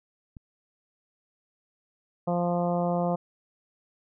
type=click; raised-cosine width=5 ms; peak=-31 dBFS; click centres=0.368 s
type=harmonic tone; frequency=174.61 Hz; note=F3; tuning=in tune; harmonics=1 / 2 / 3 / 4 / 5 / 6 / 7; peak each=-27 / -35 / -29 / -30 / -37 / -39 / -43 dBFS; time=2.27-3.16 s; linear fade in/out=10 ms
effects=none